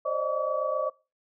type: tone cluster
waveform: sine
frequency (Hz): 528 / 595 / 623 / 1140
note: C5 / D5 / D#5 / C#6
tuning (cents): +16 / +22 / +2 / +48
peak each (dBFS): -31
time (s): 0.05-0.9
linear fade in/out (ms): 10
effects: noise-tail reverb RT60 0.3 s tail -22 dB re dry